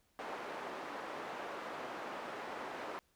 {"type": "band-pass noise", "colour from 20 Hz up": "white", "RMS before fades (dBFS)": -44, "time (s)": [0.19, 2.99], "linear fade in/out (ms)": 0, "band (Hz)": [310, 1100], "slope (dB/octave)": 12, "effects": ["pink hiss -74 dBFS RMS until 3.15 s"]}